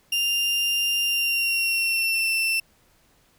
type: tone with pitch glide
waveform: 35% pulse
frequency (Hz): 2794 to 2680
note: F7 to E7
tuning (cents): 0 to +28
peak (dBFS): -19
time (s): 0.12-2.6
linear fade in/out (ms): 5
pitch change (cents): -72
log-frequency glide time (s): 1.04-2.32
effects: pink hiss -61 dBFS RMS until 3.38 s